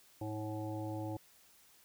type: harmonic tone with a mistuned harmonic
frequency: 107.1 Hz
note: A2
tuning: 46 cents flat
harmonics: 1 / 3 / 5 / 7 / 8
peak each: -41 / -41 / -46 / -49 / -49 dBFS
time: 0.21-1.17 s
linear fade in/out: 5 ms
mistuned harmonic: 5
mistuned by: +34 cents
effects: white hiss -64 dBFS RMS until 1.84 s